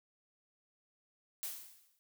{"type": "noise with exponential decay", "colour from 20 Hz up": "blue", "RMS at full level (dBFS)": -38, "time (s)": [1.43, 1.99], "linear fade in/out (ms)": 0, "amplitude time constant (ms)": 120, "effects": []}